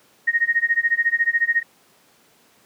sine tone with tremolo, 1864.7 Hz, A#6, in tune, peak -13 dBFS, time 0.27-1.63 s, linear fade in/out 10 ms, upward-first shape sine, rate 14 Hz, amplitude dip 95%, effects pink hiss -56 dBFS RMS until 2.65 s + high-pass 200 Hz 12 dB/octave

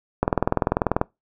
click train, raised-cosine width 1 ms, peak -4 dBFS, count 17, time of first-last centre 0.23-1.014 s, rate 20.4 Hz, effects noise-tail reverb RT60 0.2 s tail -24 dB re dry

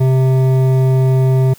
sine tone with hard clipping, 130.9 Hz, C3, 1 cent sharp, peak -11 dBFS, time 0-1.54 s, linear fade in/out 10 ms, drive 11 dB, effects white hiss -44 dBFS RMS until 1.58 s

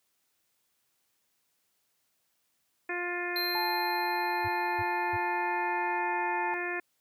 harmonic tone, 352.3 Hz, F4, 15 cents sharp, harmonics 1 / 2 / 3 / 4 / 5 / 6 / 7, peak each -36 / -40 / -43 / -43 / -35 / -41 / -40 dBFS, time 2.89-6.8 s, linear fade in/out 5 ms
square tone with exponential decay, 4146 Hz, C8, 17 cents flat, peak -30 dBFS, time 3.36-5.99 s, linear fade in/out 1 ms, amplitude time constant 570 ms
sine tone with pitch glide, 872 to 884.2 Hz, A5 to A5, -16 to +8 cents, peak -30 dBFS, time 3.55-6.54 s, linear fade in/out 0 ms, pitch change +24 cents, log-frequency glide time 3.95-5.8 s
sine tone bursts, 99 Hz, G2, 18 cents sharp, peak -35 dBFS, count 3, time 4.44-5.169 s, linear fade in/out 10 ms, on 43 ms, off 300 ms
effects white hiss -75 dBFS RMS until 7 s + high-pass 60 Hz 12 dB/octave

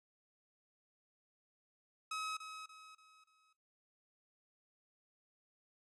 sawtooth tone with echo, 1277 Hz, D#6, 45 cents sharp, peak -35 dBFS, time 2.11-2.37 s, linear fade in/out 5 ms, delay 290 ms, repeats 4, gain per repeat -8 dB, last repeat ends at 3.53 s, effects noise-tail reverb RT60 0.2 s tail -18 dB re dry + resampled to 24000 Hz

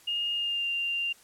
sine tone with pitch glide, 2840 to 2786 Hz, F7 to F7, +28 to -5 cents, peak -27 dBFS, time 0.07-1.13 s, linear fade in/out 10 ms, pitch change -33 cents, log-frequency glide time 0.34-0.67 s, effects white hiss -57 dBFS RMS until 1.23 s + low-pass 12000 Hz 12 dB/octave

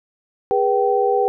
sine tone cluster, 409.7 / 486.2 / 773 Hz, G#4 / B4 / G5, -24 / -27 / -24 cents, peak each -19 dBFS, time 0.51-1.28 s, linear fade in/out 0 ms, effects none

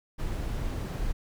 brown noise, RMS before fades -31 dBFS, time 0.18-1.13 s, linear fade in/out 20 ms, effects none

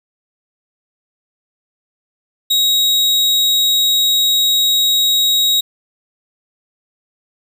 40% pulse tone, 3800 Hz, A#7, 33 cents sharp, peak -10 dBFS, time 2.5-5.61 s, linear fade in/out 10 ms, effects 8-bit

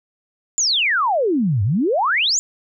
sine exponential two-way sweep, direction down then up, 7320 to 93.8 to 7320 Hz, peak -15 dBFS, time 0.58-2.39 s, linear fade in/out 0 ms, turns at 1.63 s, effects none

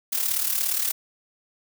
blue noise with amplitude modulation, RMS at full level -22 dBFS, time 0.12-0.92 s, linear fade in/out 10 ms, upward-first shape sine, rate 37.1 Hz, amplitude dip 65%, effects none

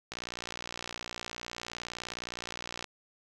click train, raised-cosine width 0.2 ms, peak -20 dBFS, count 163, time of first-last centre 0.12-2.843 s, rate 59.5 Hz, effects none

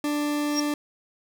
40% pulse tone, 294.5 Hz, D4, 5 cents sharp, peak -23 dBFS, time 0.04-0.74 s, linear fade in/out 2 ms
sine tone with exponential growth, 5588 Hz, F8, in tune, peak -20 dBFS, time 0.48-0.6 s, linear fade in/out 5 ms, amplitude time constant 25 ms
effects none

